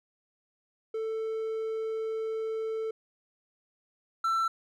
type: tone pair in turn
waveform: triangle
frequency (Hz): 443 / 1337.9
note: A4 / E6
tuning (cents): +12 / +25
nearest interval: octave + perfect fifth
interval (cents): 1913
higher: second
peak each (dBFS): -28 / -23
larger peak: second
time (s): 0.94-2.91 / 4.24-4.48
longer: first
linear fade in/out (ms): 5
effects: none